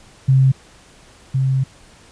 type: tone pair in turn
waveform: sine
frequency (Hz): 132.9 / 132.9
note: C3 / C3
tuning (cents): +27 / +27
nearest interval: unison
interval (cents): 0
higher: neither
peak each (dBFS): -9 / -14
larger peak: first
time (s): 0.28-0.52 / 1.34-1.64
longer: second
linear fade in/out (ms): 10
effects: pink hiss -47 dBFS RMS until 2.11 s + resampled to 22050 Hz